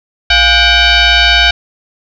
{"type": "tone with frequency modulation", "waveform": "sine", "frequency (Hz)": 698.5, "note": "F5", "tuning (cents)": 0, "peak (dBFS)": -5, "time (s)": [0.3, 1.51], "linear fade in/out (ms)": 5, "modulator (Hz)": 760, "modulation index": 4.8, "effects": []}